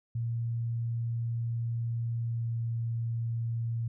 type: tone with pitch glide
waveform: sine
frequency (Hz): 116.54 to 115.73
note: A#2 to A#2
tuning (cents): 0 to -12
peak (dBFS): -29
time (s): 0.15-3.88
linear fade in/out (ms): 5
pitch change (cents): -12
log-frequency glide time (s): 2.21-2.53
effects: none